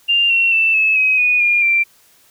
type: tone with pitch steps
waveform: sine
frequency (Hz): 2794 / 2727 / 2662 / 2598 / 2536 / 2475 / 2416 / 2358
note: F7 / F7 / E7 / E7 / D#7 / D#7 / D7 / D7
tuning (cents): 0 / -42 / +16 / -26 / +32 / -10 / +48 / +6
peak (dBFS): -11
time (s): 0.08-1.84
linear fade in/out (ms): 20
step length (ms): 220
effects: white hiss -52 dBFS RMS until 2.3 s